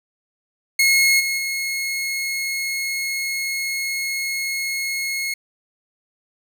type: tone with level steps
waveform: sawtooth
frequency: 2167 Hz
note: C#7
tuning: 40 cents flat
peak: -10 / -17 / -19 dBFS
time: 0.79-5.34 s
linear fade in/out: 5 ms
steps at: 1.19 / 1.37 s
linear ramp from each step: 20 ms
effects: none